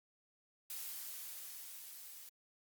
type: noise with level ramp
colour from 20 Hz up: blue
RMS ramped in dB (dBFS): -44 to -53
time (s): 0.7-2.29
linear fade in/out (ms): 2
effects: Opus 48 kbps